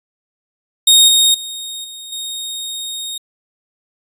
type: tone with level steps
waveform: sawtooth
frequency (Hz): 3721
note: A#7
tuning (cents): -4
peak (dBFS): -3 / -6 / -22 / -27 / -20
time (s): 0.87-3.18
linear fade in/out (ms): 5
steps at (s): 1.08 / 1.34 / 1.84 / 2.12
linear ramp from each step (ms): 5
effects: resampled to 32000 Hz